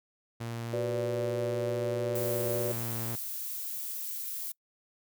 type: tone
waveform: sawtooth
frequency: 116.54 Hz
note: A#2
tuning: in tune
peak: -31 dBFS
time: 0.4-3.16 s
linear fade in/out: 10 ms
type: chord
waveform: sine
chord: B minor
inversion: second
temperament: equal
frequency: 370 / 493.9 / 587.3 Hz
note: F#4 / B4 / D5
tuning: 0 / 0 / 0 cents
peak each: -34 / -35 / -33 dBFS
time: 0.73-2.72 s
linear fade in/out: 2 ms
type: noise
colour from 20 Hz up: violet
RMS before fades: -37 dBFS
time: 2.15-4.52 s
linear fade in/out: 5 ms
effects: noise-tail reverb RT60 0.1 s tail -25 dB re dry